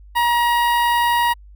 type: tone with notch filter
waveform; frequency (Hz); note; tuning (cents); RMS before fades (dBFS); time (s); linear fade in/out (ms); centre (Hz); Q
sawtooth; 951; A#5; +34; -17; 0.15-1.34; 20; 6600; 0.52
effects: added 50 Hz sine -40 dBFS peak until 1.55 s